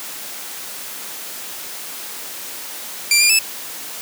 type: tone with pitch steps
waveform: 15% pulse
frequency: 2365 / 2405 / 2620 Hz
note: D7 / D7 / E7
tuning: +12 / +41 / -11 cents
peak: -4 dBFS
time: 3.11-3.389 s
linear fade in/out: 2 ms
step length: 93 ms
effects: white hiss -31 dBFS RMS until 4.01 s + high-pass 200 Hz 12 dB/octave